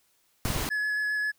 pink noise, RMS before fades -31 dBFS, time 0.45-0.69 s, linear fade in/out 0 ms
clicks, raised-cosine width 5 ms, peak -17 dBFS, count 3, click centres 0.456 / 0.503 / 0.563 s
triangle tone with vibrato, 1700 Hz, G#6, 40 cents sharp, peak -24 dBFS, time 0.7-1.32 s, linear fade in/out 20 ms, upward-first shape square, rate 7.5 Hz, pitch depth 8 cents each way
effects white hiss -68 dBFS RMS until 1.38 s

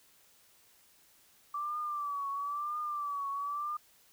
sine tone with vibrato, 1162 Hz, D6, 19 cents flat, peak -33 dBFS, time 1.54-3.77 s, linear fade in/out 5 ms, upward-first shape triangle, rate 1 Hz, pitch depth 83 cents each way, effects white hiss -64 dBFS RMS until 4.12 s

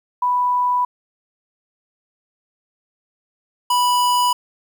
sine / square tone pair in turn, 987.8 / 984.2 Hz, B5 / B5, 0 / -6 cents, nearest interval unison, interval 6 cents, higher first, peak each -15 dBFS, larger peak neither, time 0.22-0.85 / 3.7-4.33 s, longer neither, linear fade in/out 5 ms, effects 9-bit

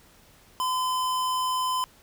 square tone, 1020 Hz, C6, 44 cents flat, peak -25 dBFS, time 0.6-1.84 s, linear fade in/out 0 ms, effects pink hiss -56 dBFS RMS until 2.02 s

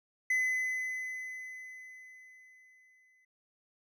triangle tone with exponential decay, 2023 Hz, B6, 41 cents sharp, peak -24 dBFS, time 0.3-3.25 s, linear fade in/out 5 ms, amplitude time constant 640 ms, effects none

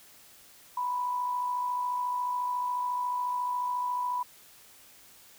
sine tone with amplitude modulation, 987.8 Hz, B5, in tune, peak -26 dBFS, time 0.77-4.23 s, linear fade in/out 5 ms, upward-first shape sine, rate 54.1 Hz, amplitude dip 40%, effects white hiss -55 dBFS RMS until 5.38 s

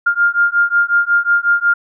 sine beating tone pair, 1402 / 1407.5 Hz, F6 / F6, +6 / +13 cents, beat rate 5.5 Hz, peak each -14 / -14 dBFS, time 0.06-1.74 s, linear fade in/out 10 ms, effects none

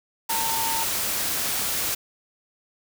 sine tone in noise, 907 Hz, A#5, 48 cents flat, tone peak -27 dBFS, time 0.29-0.84 s, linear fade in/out 10 ms, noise white, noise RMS -26 dBFS, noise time 0.29-1.95 s, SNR -4 dB, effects none

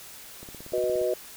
click train, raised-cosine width 2 ms, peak -30 dBFS, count 11, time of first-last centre 0.43-1.015 s, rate 17.1 Hz
sine chord, B major, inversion second, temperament equal, 370 / 493.9 / 622.3 Hz, F#4 / B4 / D#5, 0 / 0 / 0 cents, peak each -28 / -28 / -27 dBFS, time 0.73-1.14 s, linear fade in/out 5 ms
effects white hiss -45 dBFS RMS until 1.36 s

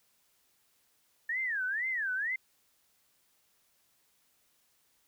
sine tone with vibrato, 1767 Hz, A6, 7 cents sharp, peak -30 dBFS, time 1.29-2.36 s, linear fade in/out 5 ms, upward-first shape sine, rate 2.1 Hz, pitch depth 290 cents each way, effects white hiss -71 dBFS RMS until 5.07 s

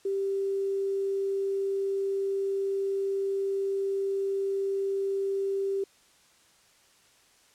sine tone with quantisation, 392 Hz, G4, in tune, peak -26 dBFS, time 0.05-5.84 s, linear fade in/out 5 ms, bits 9, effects white hiss -61 dBFS RMS until 7.54 s + low-pass 9000 Hz 12 dB/octave

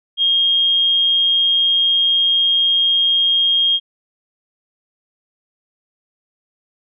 sine tone, 3238 Hz, G#7, 45 cents flat, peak -12 dBFS, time 0.17-3.8 s, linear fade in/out 50 ms, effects none

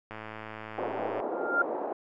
click train, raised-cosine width 0.5 ms, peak -25 dBFS, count 120, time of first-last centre 0.11-1.202 s, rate 109 Hz
white band-pass noise, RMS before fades -33 dBFS, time 0.78-1.93 s, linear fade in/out 2 ms, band 310 to 760 Hz, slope 24 dB/octave
sine tone with exponential growth, 1396.9 Hz, F6, in tune, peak -19 dBFS, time 1.25-1.62 s, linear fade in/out 5 ms, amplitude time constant 79 ms
effects none

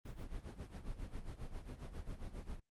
brown noise with tremolo, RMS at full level -43 dBFS, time 0.05-2.6 s, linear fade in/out 5 ms, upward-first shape sine, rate 7.4 Hz, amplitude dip 75%, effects Opus 24 kbps

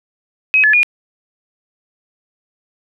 sine tone with pitch steps, 2541 / 1719 / 2440 Hz, D#7 / A6 / D#7, +36 / -41 / -34 cents, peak -8 dBFS, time 0.54-0.831 s, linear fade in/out 0 ms, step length 97 ms, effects none

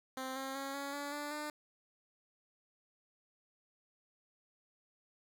10% pulse tone with pitch steps, 261.6 / 267.6 / 273.7 / 279.9 / 286.3 / 292.8 / 299.5 Hz, C4 / C4 / C#4 / C#4 / D4 / D4 / D4, 0 / +39 / -22 / +17 / -44 / -5 / +34 cents, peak -31 dBFS, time 0.17-1.5 s, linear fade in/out 2 ms, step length 190 ms, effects none

